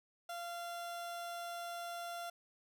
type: tone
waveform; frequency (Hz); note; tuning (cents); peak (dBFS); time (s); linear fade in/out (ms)
30% pulse; 690; F5; -21; -39; 0.29-2.3; 5
effects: none